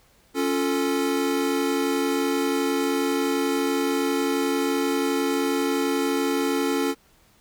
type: chord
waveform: square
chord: Db augmented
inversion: none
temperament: equal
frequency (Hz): 277.2 / 349.2 / 440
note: Db4 / F4 / A4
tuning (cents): 0 / 0 / 0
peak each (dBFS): -25 / -29 / -27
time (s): 0.34-6.95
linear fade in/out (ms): 50
effects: pink hiss -59 dBFS RMS until 7.4 s